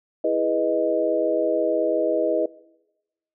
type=chord; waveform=sine; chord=E major seventh; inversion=none; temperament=equal; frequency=329.6 / 415.3 / 493.9 / 622.3 Hz; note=E4 / G#4 / B4 / D#5; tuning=0 / 0 / 0 / 0 cents; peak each=-26 / -27 / -24 / -22 dBFS; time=0.24-2.46 s; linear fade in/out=5 ms; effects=noise-tail reverb RT60 1.0 s tail -22 dB re dry